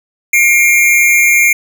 square tone pair together, 2145 / 2367 Hz, C7 / D7, +42 / +13 cents, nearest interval major second, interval 171 cents, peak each -10 dBFS, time 0.33-1.53 s, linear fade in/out 5 ms, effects none

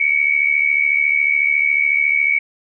sine tone pair together, 2217 / 2291 Hz, C#7 / D7, 0 / -44 cents, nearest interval minor second, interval 56 cents, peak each -16 dBFS, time 0-2.39 s, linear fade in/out 5 ms, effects none

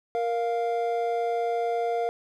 triangle tone pair together, 467.5 / 698.5 Hz, A#4 / F5, +5 / 0 cents, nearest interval perfect fifth, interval 695 cents, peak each -25 dBFS, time 0.15-2.09 s, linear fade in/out 0 ms, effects none

